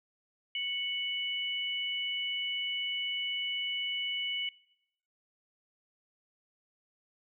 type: tone pair together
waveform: sine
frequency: 2216 / 2960 Hz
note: C#7 / F#7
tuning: -1 / 0 cents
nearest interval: perfect fourth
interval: 501 cents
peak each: -36 / -33 dBFS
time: 0.55-4.49 s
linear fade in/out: 2 ms
effects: noise-tail reverb RT60 0.8 s tail -22 dB re dry